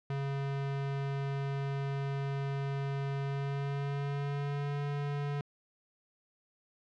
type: tone with pitch glide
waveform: square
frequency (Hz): 138.59 to 143.64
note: C#3 to D3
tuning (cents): 0 to -38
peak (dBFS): -33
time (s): 0.1-5.41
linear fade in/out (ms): 2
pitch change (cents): +62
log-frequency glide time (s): 3.23-4.83
effects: low-pass 3000 Hz 12 dB/octave

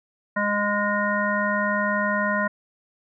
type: harmonic tone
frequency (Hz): 205.9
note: G#3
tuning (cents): -15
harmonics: 1 / 3 / 5 / 7 / 9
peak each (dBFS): -27 / -27 / -27 / -27 / -27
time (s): 0.36-2.48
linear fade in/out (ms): 10
effects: none

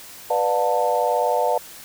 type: chord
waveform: sine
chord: B half-diminished seventh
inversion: none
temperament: just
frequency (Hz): 493.9 / 592.7 / 711.2 / 889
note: B4 / D5 / F5 / A5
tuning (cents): 0 / +16 / +31 / +18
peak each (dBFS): -23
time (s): 0.3-1.58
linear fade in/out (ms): 5
effects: white hiss -41 dBFS RMS until 1.84 s

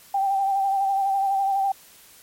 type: tone with vibrato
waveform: sine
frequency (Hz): 784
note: G5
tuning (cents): 0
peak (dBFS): -19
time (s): 0.14-1.72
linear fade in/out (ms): 5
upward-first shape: sine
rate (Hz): 12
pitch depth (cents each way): 32
effects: white hiss -50 dBFS RMS until 2.22 s + MP3 64 kbps

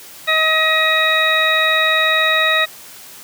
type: harmonic tone with a mistuned harmonic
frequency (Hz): 634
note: D#5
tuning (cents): +32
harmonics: 1 / 2 / 3 / 4 / 6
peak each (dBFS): -21 / -20 / -16 / -21 / -18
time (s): 0.27-2.66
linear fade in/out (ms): 20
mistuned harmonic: 4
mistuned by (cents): -23
effects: white hiss -38 dBFS RMS until 3.23 s + high-pass 80 Hz 12 dB/octave

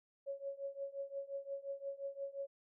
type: tone with tremolo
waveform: sine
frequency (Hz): 554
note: C#5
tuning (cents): -1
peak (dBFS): -37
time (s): 0.26-2.47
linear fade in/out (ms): 20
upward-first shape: triangle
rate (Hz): 5.7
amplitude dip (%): 95
effects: none

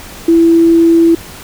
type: tone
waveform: sine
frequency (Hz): 332.6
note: E4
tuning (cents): +16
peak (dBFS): -4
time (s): 0.28-1.15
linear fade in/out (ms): 5
effects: pink hiss -31 dBFS RMS until 1.43 s

